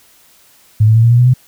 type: tone with pitch steps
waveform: sine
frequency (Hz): 107.4 / 110.42 / 113.52 / 116.72 / 120 / 123.37 / 126.84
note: A2 / A2 / A#2 / A#2 / B2 / B2 / B2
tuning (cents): -41 / +7 / -45 / +3 / -49 / -1 / +47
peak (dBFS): -5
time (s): 0.8-1.339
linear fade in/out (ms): 10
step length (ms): 77
effects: white hiss -48 dBFS RMS until 1.47 s